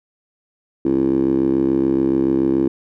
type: tone with band-pass filter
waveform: 10% pulse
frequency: 67 Hz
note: C2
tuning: 42 cents sharp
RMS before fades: -17 dBFS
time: 0.85-2.68 s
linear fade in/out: 5 ms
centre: 320 Hz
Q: 4.8
effects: none